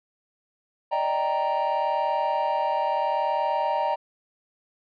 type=chord; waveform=triangle; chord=Eb major seventh; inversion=third; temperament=equal with one note detuned; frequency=587.3 / 628 / 784 / 932.3 Hz; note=D5 / Eb5 / G5 / Bb5; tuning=0 / +16 / 0 / 0 cents; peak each=-27 / -28 / -26 / -23 dBFS; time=0.91-3.96 s; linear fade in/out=20 ms; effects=tanh soft clip ceiling -12 dBFS + resampled to 11025 Hz